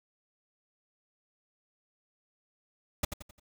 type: noise with echo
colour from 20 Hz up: pink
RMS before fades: -28 dBFS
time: 3.03-3.05 s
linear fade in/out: 5 ms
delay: 87 ms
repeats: 4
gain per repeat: -8 dB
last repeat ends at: 3.398 s
effects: none